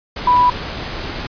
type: tone in noise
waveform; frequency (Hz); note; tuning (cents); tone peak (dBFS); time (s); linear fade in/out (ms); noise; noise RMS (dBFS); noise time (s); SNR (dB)
sine; 987.8; B5; 0; -9; 0.27-0.5; 5; pink; -26; 0.16-1.27; +14
effects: resampled to 11025 Hz